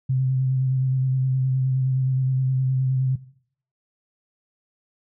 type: tone with vibrato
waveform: sine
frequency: 130.81 Hz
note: C3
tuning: in tune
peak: -18 dBFS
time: 0.09-3.16 s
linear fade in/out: 10 ms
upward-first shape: square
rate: 9.6 Hz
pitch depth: 17 cents each way
effects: noise-tail reverb RT60 0.6 s tail -18 dB re dry